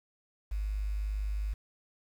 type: tone with quantisation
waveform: sine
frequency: 51.2 Hz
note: G#1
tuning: 24 cents flat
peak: -30 dBFS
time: 0.51-1.54 s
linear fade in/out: 10 ms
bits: 9
effects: none